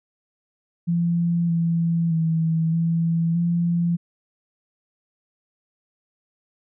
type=tone with pitch steps; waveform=sine; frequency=170.7 / 167.4 / 162.3 / 166.1 / 171.3 Hz; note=F3 / E3 / E3 / E3 / F3; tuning=-39 / +27 / -27 / +13 / -33 cents; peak=-18 dBFS; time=0.87-3.97 s; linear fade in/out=20 ms; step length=620 ms; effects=none